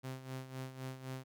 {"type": "tone with tremolo", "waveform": "sawtooth", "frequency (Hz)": 130.81, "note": "C3", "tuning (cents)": 0, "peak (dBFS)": -36, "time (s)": [0.03, 1.24], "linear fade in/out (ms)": 20, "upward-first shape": "sine", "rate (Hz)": 3.9, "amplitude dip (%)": 70, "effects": []}